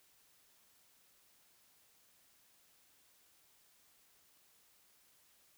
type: silence
effects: white hiss -69 dBFS RMS until 5.57 s